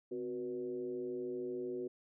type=tone with frequency modulation; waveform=sine; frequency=370 Hz; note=F#4; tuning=in tune; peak=-37 dBFS; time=0.11-1.88 s; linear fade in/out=10 ms; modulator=113 Hz; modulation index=0.8; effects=none